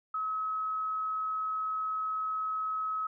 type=tone; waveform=sine; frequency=1282 Hz; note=E6; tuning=49 cents flat; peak=-30 dBFS; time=0.14-3.07 s; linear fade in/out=5 ms; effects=none